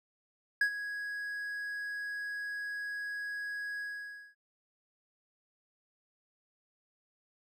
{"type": "tone with ADSR envelope", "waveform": "triangle", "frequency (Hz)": 1661.2, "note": "G#6", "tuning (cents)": 0, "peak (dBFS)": -21, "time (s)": [0.61, 4.35], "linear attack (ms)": 4, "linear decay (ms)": 82, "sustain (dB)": -13, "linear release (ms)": 550, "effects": []}